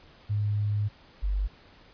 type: tone pair in turn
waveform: sine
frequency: 103.83 / 49 Hz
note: G#2 / G1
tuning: 0 / 0 cents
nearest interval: octave + minor second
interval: 1300 cents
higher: first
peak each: -24 dBFS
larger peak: neither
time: 0.29-0.89 / 1.22-1.48 s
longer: first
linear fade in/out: 20 ms
effects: pink hiss -55 dBFS RMS until 1.93 s + resampled to 11025 Hz